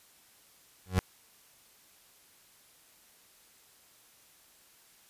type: tone with exponential growth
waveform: 30% pulse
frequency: 92.5 Hz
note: F#2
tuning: in tune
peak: -16 dBFS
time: 0.86-0.99 s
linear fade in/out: 0 ms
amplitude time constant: 28 ms
effects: white hiss -61 dBFS RMS until 5.09 s + resampled to 32000 Hz